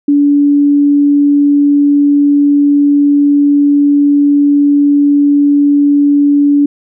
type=tone; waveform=sine; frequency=287.3 Hz; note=D4; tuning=38 cents flat; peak=-5 dBFS; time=0.08-6.66 s; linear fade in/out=5 ms; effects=none